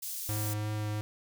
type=high-pass noise; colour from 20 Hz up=white; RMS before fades=-38 dBFS; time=0.02-0.54 s; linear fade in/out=10 ms; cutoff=5200 Hz; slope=12 dB/octave
type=tone with vibrato; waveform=square; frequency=106.1 Hz; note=G#2; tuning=38 cents sharp; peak=-32 dBFS; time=0.29-1.01 s; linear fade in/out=0 ms; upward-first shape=triangle; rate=2.9 Hz; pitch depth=12 cents each way
effects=none